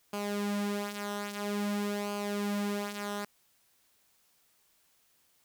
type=tone with flanger; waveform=sawtooth; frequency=204.6 Hz; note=G#3; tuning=26 cents flat; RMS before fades=-34 dBFS; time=0.13-3.25 s; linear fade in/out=5 ms; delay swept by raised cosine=0.53 to 5.33 ms; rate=0.5 Hz; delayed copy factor=-0.6; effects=white hiss -69 dBFS RMS until 5.44 s